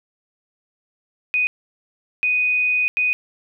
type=tone bursts at uneven times; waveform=sine; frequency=2489 Hz; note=D#7; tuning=in tune; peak=-16 dBFS; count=3; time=1.34-1.47 / 2.23-2.88 / 2.97-3.13 s; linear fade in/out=0 ms; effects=none